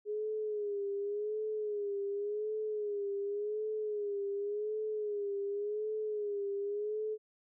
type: tone with vibrato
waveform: sine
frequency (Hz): 415.3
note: G#4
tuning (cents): 0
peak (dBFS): -33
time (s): 0.05-7.18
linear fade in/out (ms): 50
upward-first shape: sine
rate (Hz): 0.89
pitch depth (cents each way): 67
effects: none